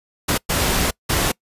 pink noise bursts at uneven times, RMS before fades -19 dBFS, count 3, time 0.28-0.38 / 0.49-0.91 / 1.09-1.32 s, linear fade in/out 10 ms, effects noise-tail reverb RT60 0.1 s tail -25 dB re dry + resampled to 32000 Hz

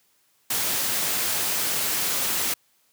white noise, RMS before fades -25 dBFS, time 0.5-2.54 s, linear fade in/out 5 ms, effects white hiss -65 dBFS RMS until 2.92 s + high-pass 100 Hz 12 dB/octave

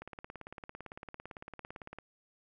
click train, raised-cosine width 0.5 ms, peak -29 dBFS, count 36, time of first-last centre 0.02-1.986 s, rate 17.8 Hz, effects none

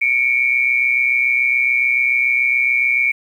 sine tone pair together, 2222 / 2349 Hz, C#7 / D7, +4 / 0 cents, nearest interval minor second, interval 96 cents, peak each -16 dBFS, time 0.01-3.12 s, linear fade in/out 10 ms, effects 8-bit

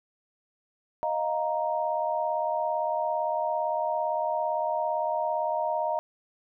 sine chord, Eb suspended second, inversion none, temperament just, 622.3 / 700 / 933.4 Hz, Eb5 / F5 / Bb5, 0 / +4 / +2 cents, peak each -29 / -31 / -29 dBFS, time 1.03-5.99 s, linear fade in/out 0 ms, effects none

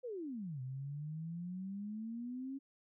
sine exponential two-way sweep, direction down then up, 523.3 to 126.8 to 275.8 Hz, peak -40 dBFS, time 0.03-2.59 s, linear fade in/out 20 ms, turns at 0.61 s, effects none

